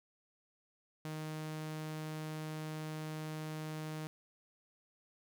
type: tone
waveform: sawtooth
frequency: 155.56 Hz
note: D#3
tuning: in tune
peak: -36 dBFS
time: 1.05-4.07 s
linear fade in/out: 0 ms
effects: none